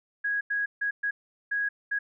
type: tone bursts at uneven times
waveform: sine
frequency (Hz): 1655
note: G#6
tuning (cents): -6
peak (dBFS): -25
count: 6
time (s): 0.24-0.41 / 0.5-0.66 / 0.81-0.91 / 1.03-1.11 / 1.51-1.69 / 1.91-1.99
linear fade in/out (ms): 10
effects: none